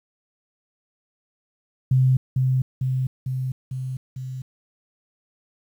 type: tone with echo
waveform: sine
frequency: 129.8 Hz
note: C3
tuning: 13 cents flat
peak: -14 dBFS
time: 1.91-2.17 s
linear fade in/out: 5 ms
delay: 450 ms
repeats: 5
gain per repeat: -3 dB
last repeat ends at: 4.42 s
effects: 9-bit